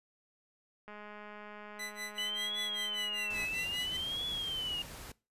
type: click train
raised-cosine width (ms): 0.5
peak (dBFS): -34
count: 538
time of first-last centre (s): 0.88-3.449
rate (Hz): 209
type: tone with tremolo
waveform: sawtooth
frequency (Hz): 2000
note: B6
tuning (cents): +21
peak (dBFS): -34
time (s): 1.79-3.97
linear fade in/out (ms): 5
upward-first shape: sine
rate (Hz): 5.1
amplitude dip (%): 95
type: tone with vibrato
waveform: sine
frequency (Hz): 2960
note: F#7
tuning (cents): 0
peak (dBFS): -34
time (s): 2.18-4.82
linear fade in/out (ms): 2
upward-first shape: triangle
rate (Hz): 0.6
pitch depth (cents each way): 250
type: noise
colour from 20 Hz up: pink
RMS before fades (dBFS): -47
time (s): 3.3-5.12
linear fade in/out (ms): 5
effects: noise-tail reverb RT60 0.3 s tail -22 dB re dry + resampled to 32000 Hz